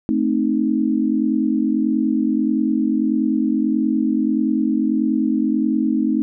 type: chord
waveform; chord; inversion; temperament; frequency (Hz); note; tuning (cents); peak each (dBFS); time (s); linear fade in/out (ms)
sine; A diminished; none; equal; 220 / 261.6 / 311.1; A3 / C4 / Eb4; 0 / 0 / 0; -20; 0.09-6.22; 0
effects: none